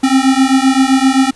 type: beating tone pair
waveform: square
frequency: 261.6 / 269.3 Hz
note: C4 / C#4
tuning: 0 / -50 cents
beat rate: 7.7 Hz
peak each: -12 dBFS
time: 0.03-1.31 s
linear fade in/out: 10 ms
effects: pink hiss -44 dBFS RMS until 1.35 s + resampled to 24000 Hz